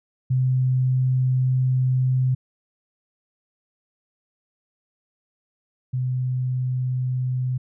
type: tone pair in turn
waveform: sine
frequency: 128.7 / 127.37 Hz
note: C3 / C3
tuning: -28 / -46 cents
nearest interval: unison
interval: 18 cents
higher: first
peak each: -17 / -21 dBFS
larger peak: first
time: 0.3-2.35 / 5.93-7.58 s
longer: first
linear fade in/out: 10 ms
effects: none